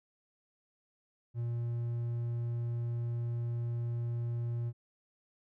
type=tone; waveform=triangle; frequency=118.3 Hz; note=A#2; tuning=26 cents sharp; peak=-30 dBFS; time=1.34-4.73 s; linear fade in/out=50 ms; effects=none